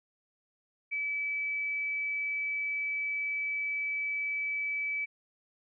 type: tone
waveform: sine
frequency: 2299 Hz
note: D7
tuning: 37 cents flat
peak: -30 dBFS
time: 0.91-5.06 s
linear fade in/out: 20 ms
effects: none